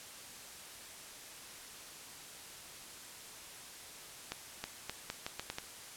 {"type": "accelerating click train", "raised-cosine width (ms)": 0.2, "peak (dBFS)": -20, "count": 8, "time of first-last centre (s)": [4.32, 5.584], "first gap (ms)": 320, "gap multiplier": 0.8, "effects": ["white hiss -50 dBFS RMS until 5.96 s", "low-pass 11000 Hz 12 dB/octave"]}